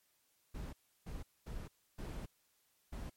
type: noise bursts at uneven times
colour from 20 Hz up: brown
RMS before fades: -44 dBFS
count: 5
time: 0.54-0.73 / 1.06-1.23 / 1.46-1.68 / 1.98-2.26 / 2.92-3.1 s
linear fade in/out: 10 ms
effects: white hiss -75 dBFS RMS until 3.16 s + MP3 64 kbps